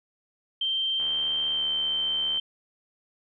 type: tone with pitch glide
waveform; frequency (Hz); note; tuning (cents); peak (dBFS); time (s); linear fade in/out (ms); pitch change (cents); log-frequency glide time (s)
sine; 3138 to 3113; G7 to G7; +1 to -13; -24; 0.61-2.4; 5; -14; 1.51-1.65
type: click train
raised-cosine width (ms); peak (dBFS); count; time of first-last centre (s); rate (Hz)
0.5; -29; 104; 1-2.373; 75
effects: none